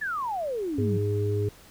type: exponential sweep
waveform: sine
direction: down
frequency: 1790 to 167.3 Hz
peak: -27 dBFS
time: 0.01-0.98 s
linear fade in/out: 10 ms
type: harmonic tone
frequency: 103 Hz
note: G#2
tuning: 14 cents flat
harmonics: 1 / 3 / 4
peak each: -25 / -37 / -28 dBFS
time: 0.78-1.49 s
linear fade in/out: 5 ms
effects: pink hiss -52 dBFS RMS until 1.7 s